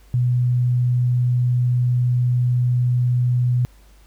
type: tone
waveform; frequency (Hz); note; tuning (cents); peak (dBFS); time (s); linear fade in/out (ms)
sine; 123.47; B2; 0; -15; 0.14-3.65; 0
effects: added 50 Hz sine -47 dBFS peak until 4.06 s + pink hiss -56 dBFS RMS until 4.06 s